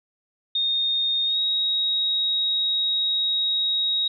sine tone with pitch glide, 3685 to 3789 Hz, A#7 to A#7, -21 to +27 cents, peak -20 dBFS, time 0.55-4.08 s, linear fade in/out 5 ms, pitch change +48 cents, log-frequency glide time 1.25-1.39 s, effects none

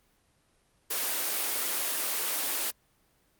white high-pass noise, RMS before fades -30 dBFS, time 0.9-2.71 s, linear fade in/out 10 ms, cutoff 270 Hz, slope 24 dB/octave, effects pink hiss -68 dBFS RMS until 3.39 s + Opus 24 kbps

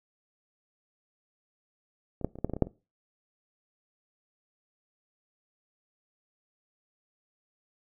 clicks, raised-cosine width 2 ms, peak -27 / -13 / -30 / -28 / -13 / -22 / -18 / -23 / -8 / -28 dBFS, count 10, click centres 2.213 / 2.246 / 2.356 / 2.387 / 2.446 / 2.497 / 2.536 / 2.566 / 2.623 / 2.67 s, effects noise-tail reverb RT60 0.3 s tail -22 dB re dry

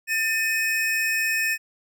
square tone pair together, 1792 / 2528 Hz, A6 / D#7, +31 / +27 cents, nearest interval tritone, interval 596 cents, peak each -25 dBFS, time 0.07-1.58 s, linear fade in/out 50 ms, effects none

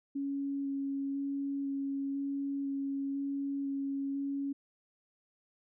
sine tone with vibrato, 277.2 Hz, C#4, in tune, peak -32 dBFS, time 0.15-4.53 s, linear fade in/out 10 ms, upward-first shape square, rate 1 Hz, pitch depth 8 cents each way, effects none

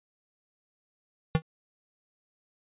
square tone with exponential decay, 160 Hz, D#3, 49 cents sharp, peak -16 dBFS, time 1.35-1.42 s, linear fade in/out 0 ms, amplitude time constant 15 ms, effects resampled to 8000 Hz

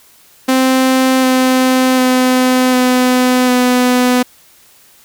sawtooth tone with pitch steps, 260.6 / 257.8 / 254.9 / 252.2 / 249.4 Hz, C4 / C4 / C4 / B3 / B3, -7 / -26 / -45 / +36 / +17 cents, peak -5 dBFS, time 0.48-4.23 s, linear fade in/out 10 ms, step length 750 ms, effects white hiss -46 dBFS RMS until 5.04 s

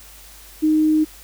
sine tone, 310 Hz, D#4, 6 cents flat, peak -13 dBFS, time 0.62-1.05 s, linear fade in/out 20 ms, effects added 50 Hz sine -46 dBFS peak until 1.23 s + white hiss -44 dBFS RMS until 1.23 s

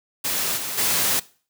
white noise with level steps, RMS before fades -24 / -29 / -21 dBFS, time 0.24-1.2 s, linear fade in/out 10 ms, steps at 0.56 / 0.77 s, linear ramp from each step 20 ms, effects noise-tail reverb RT60 0.4 s tail -20 dB re dry + high-pass 100 Hz 12 dB/octave

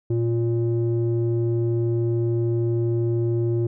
square tone with low-pass filter, 116.54 Hz, A#2, in tune, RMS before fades -22 dBFS, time 0.1-3.67 s, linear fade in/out 5 ms, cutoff 350 Hz, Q 2.6, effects none

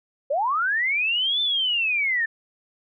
sine linear two-way sweep, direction up then down, 524 to 3562 to 1753 Hz, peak -20 dBFS, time 0.3-2.26 s, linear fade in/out 10 ms, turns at 1.41 s, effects none

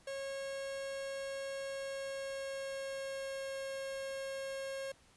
45% pulse tone with pitch glide, 546 to 541.3 Hz, C#5 to C#5, -26 to -41 cents, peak -39 dBFS, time 0.07-4.92 s, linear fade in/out 5 ms, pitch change -15 cents, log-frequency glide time 1.68-3.57 s, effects pink hiss -65 dBFS RMS until 5.16 s + resampled to 24000 Hz

